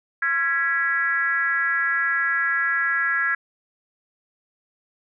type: tone with frequency modulation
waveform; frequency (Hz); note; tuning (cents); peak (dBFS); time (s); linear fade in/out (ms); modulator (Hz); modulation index
sine; 1661.2; G#6; 0; -19; 0.22-3.35; 5; 299; 0.94
effects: none